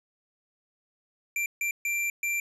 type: tone bursts at uneven times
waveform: square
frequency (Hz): 2359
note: D7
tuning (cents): +7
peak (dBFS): -27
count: 4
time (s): 1.36-1.46 / 1.61-1.71 / 1.85-2.1 / 2.23-2.4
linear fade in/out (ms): 2
effects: resampled to 32000 Hz